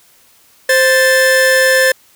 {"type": "tone pair together", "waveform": "45% pulse", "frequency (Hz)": [523.3, 1760], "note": ["C5", "A6"], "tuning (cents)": [0, 0], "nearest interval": "octave + major sixth", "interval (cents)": 2100, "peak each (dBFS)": -11, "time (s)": [0.69, 1.92], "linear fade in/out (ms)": 5, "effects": ["white hiss -49 dBFS RMS until 2.15 s"]}